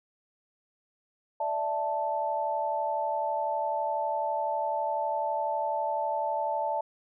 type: chord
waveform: sine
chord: D suspended second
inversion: none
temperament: equal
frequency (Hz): 587.3 / 659.3 / 880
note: D5 / E5 / A5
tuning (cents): 0 / 0 / 0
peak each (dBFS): -33 / -33 / -29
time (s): 1.4-6.81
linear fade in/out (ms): 5
effects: none